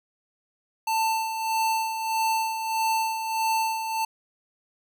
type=tone with tremolo; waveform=square; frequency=890 Hz; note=A5; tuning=20 cents sharp; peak=-22 dBFS; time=0.87-4.05 s; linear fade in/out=5 ms; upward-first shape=sine; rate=1.6 Hz; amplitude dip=55%; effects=none